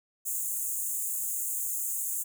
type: high-pass noise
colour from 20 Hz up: pink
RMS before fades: -32 dBFS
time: 0.25-2.24 s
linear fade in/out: 20 ms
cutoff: 6700 Hz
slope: 96 dB/octave
effects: none